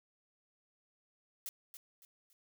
blue noise with echo, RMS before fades -42 dBFS, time 1.46-1.49 s, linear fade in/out 0 ms, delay 280 ms, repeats 3, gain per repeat -9 dB, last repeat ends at 2.33 s, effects none

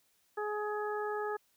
harmonic tone, 420 Hz, G#4, 19 cents sharp, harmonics 1 / 2 / 3 / 4, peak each -35 / -39 / -41 / -43 dBFS, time 0.37-1.37 s, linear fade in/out 10 ms, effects white hiss -72 dBFS RMS until 1.56 s

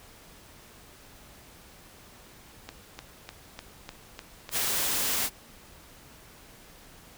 click train, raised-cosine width 0.2 ms, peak -21 dBFS, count 8, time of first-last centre 2.69-4.792 s, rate 3.33 Hz
white noise, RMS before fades -28 dBFS, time 4.51-5.3 s, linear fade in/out 50 ms
effects pink hiss -52 dBFS RMS until 7.17 s

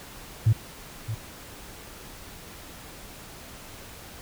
sine tone with echo, 110 Hz, A2, in tune, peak -14 dBFS, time 0.46-0.53 s, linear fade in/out 10 ms, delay 620 ms, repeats 1, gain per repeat -13 dB, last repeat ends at 1.15 s, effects tanh soft clip ceiling -11 dBFS + pink hiss -44 dBFS RMS until 4.21 s

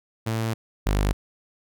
sawtooth tone pair in turn, 112.2 / 50.09 Hz, A2 / G1, +34 / +38 cents, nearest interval octave + major second, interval 1396 cents, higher first, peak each -20 / -16 dBFS, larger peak second, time 0.26-0.54 / 0.86-1.13 s, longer first, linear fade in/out 10 ms, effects none

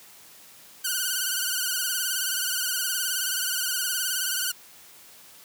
5% pulse tone with vibrato, 1487 Hz, F#6, 8 cents sharp, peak -14 dBFS, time 0.84-4.52 s, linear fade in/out 10 ms, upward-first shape sine, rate 19 Hz, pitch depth 80 cents each way, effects white hiss -50 dBFS RMS until 5.44 s + high-pass 100 Hz 12 dB/octave

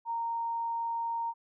sine tone, 926 Hz, A#5, 12 cents flat, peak -30 dBFS, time 0.05-1.34 s, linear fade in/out 50 ms, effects none

